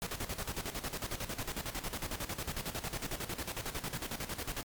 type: noise with tremolo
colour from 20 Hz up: pink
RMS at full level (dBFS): -37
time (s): 0.02-4.63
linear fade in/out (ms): 0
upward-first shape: square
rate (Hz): 11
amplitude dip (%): 70
effects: MP3 96 kbps